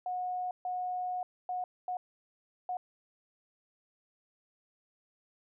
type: tone bursts at uneven times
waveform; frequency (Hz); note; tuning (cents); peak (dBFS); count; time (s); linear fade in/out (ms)
sine; 728; F#5; -28; -32; 5; 0.06-0.51 / 0.65-1.23 / 1.49-1.64 / 1.88-1.97 / 2.69-2.77; 2
effects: none